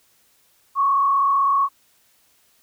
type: tone with frequency modulation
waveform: sine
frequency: 1108.7 Hz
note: C#6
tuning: in tune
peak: -15 dBFS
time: 0.75-1.69 s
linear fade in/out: 50 ms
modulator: 35.9 Hz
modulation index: 0.79
effects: white hiss -60 dBFS RMS until 2.62 s